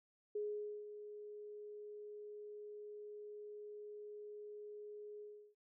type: tone with ADSR envelope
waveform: sine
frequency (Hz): 418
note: G#4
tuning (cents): +11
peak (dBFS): -37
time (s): 0.35-5.55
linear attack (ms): 6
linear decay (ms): 490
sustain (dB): -11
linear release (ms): 340
effects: none